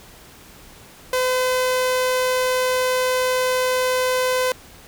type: tone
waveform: sawtooth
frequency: 509 Hz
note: C5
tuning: 48 cents flat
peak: -14 dBFS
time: 1.13-4.52 s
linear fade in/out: 2 ms
effects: pink hiss -45 dBFS RMS until 4.87 s